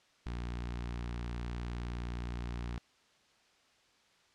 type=tone with notch filter; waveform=sawtooth; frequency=59.4 Hz; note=A#1; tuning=33 cents sharp; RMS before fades=-39 dBFS; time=0.26-2.78 s; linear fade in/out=0 ms; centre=540 Hz; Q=1.7; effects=white hiss -67 dBFS RMS until 4.34 s + low-pass 5000 Hz 12 dB/octave